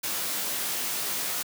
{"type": "noise with comb filter", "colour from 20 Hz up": "white", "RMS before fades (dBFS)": -30, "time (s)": [0.03, 1.43], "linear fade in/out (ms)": 10, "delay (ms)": 18, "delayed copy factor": -1, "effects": ["high-pass 150 Hz 12 dB/octave"]}